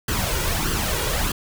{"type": "noise with flanger", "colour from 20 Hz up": "pink", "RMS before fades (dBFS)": -23, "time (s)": [0.08, 1.32], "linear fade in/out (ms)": 5, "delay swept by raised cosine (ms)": [0.64, 2.14], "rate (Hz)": 1.6, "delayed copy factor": 0.6, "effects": []}